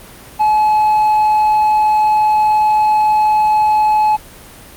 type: tone with hard clipping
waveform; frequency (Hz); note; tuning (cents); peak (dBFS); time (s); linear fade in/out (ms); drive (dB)
sine; 854; G#5; +48; -10; 0.39-4.17; 20; 2
effects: pink hiss -37 dBFS RMS until 4.76 s + Opus 32 kbps